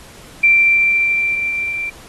sine tone with level ramp, 2353 Hz, D7, 3 cents sharp, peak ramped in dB -7 to -20 dBFS, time 0.43-1.9 s, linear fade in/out 10 ms, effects pink hiss -41 dBFS RMS until 2.08 s + AAC 32 kbps

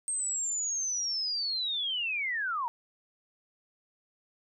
sine linear sweep, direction down, 8430 to 904 Hz, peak -29 dBFS, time 0.08-2.68 s, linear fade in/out 0 ms, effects none

